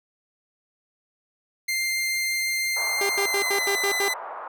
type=tone with pitch glide; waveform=sawtooth; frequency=2098 to 2014 Hz; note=C7 to B6; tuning=+4 to +33 cents; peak=-20 dBFS; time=1.68-4.14 s; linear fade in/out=10 ms; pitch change=-71 cents; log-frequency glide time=3.14-3.69 s
type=band-pass noise; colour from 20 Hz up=pink; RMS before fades=-36 dBFS; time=2.76-4.48 s; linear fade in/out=5 ms; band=680 to 1200 Hz; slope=24 dB/octave
type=tone bursts; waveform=sawtooth; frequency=398.3 Hz; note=G4; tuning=28 cents sharp; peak=-20 dBFS; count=7; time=3.01-4.083 s; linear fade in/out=2 ms; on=83 ms; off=82 ms
effects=none